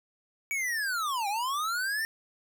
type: linear two-way sweep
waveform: square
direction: down then up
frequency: 2292 to 779 to 1828 Hz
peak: -29 dBFS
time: 0.51-2.05 s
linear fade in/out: 0 ms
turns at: 1.28 s
effects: none